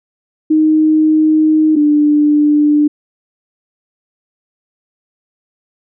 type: tone pair in turn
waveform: sine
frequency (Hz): 311.1 / 296.8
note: D#4 / D4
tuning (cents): 0 / +18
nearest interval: minor second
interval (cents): 82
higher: first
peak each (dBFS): -7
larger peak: neither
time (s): 0.5-1.76 / 1.76-2.88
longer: first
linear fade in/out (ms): 10
effects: none